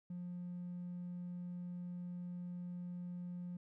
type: tone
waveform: triangle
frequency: 177.1 Hz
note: F3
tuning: 24 cents sharp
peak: -39 dBFS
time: 0.1-3.57 s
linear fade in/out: 5 ms
effects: tanh soft clip ceiling -38 dBFS